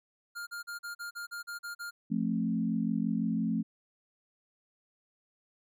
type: tone bursts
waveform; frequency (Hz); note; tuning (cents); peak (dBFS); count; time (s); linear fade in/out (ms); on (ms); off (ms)
square; 1406; F6; +11; -38; 10; 0.35-1.91; 20; 120; 40
type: chord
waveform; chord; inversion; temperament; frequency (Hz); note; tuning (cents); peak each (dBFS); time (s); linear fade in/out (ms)
sine; F major; none; equal with one note detuned; 174.61 / 220 / 266.5; F3 / A3 / C4; 0 / 0 / +32; -33 / -30 / -34; 2.1-3.63; 20
effects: none